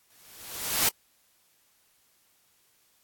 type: noise with exponential growth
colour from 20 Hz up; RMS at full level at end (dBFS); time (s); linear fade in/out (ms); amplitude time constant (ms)
white; -21; 0.1-0.89; 5; 170
effects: white hiss -66 dBFS RMS until 3.03 s + AAC 64 kbps